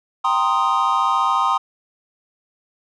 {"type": "chord", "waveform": "triangle", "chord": "C minor seventh", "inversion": "second", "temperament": "equal", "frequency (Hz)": [784, 932.3, 1046.5, 1244.5], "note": ["G5", "Bb5", "C6", "Eb6"], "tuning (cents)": [0, 0, 0, 0], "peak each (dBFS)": [-22, -21, -18, -18], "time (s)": [0.24, 1.58], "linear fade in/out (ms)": 10, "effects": ["resampled to 22050 Hz"]}